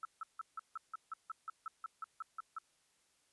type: tone bursts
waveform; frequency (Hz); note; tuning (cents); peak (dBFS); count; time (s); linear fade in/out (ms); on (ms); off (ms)
sine; 1312; E6; -9; -39; 15; 0.03-2.585; 2; 21; 160
effects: white hiss -74 dBFS RMS until 3.32 s + resampled to 24000 Hz